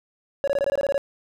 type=tone bursts; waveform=triangle; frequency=561 Hz; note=C#5; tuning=21 cents sharp; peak=-17 dBFS; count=10; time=0.44-0.979 s; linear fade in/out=0 ms; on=35 ms; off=21 ms; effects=none